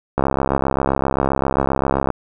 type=click train; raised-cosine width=1 ms; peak=-3 dBFS; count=131; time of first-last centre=0.18-2.103 s; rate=67.6 Hz; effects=none